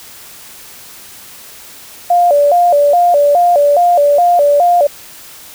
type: tone with vibrato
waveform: sine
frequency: 637 Hz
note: D#5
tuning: 41 cents sharp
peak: -6 dBFS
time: 2.1-4.87 s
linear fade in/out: 5 ms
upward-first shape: square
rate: 2.4 Hz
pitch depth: 170 cents each way
effects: white hiss -35 dBFS RMS until 5.54 s